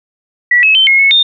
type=tone with pitch steps; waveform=sine; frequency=1949 / 2579 / 3091 / 2161 / 2196 / 3643 Hz; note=B6 / E7 / G7 / C#7 / C#7 / A#7; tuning=-23 / -39 / -25 / -45 / -17 / -41 cents; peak=-5 dBFS; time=0.51-1.23 s; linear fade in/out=5 ms; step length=120 ms; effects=none